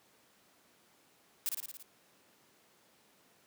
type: noise with echo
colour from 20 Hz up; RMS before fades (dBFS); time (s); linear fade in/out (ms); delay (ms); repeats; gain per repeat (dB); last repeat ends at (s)
blue; -33; 1.46-1.49; 0; 56; 6; -3; 1.826
effects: pink hiss -66 dBFS RMS until 3.46 s + high-pass 200 Hz 12 dB/octave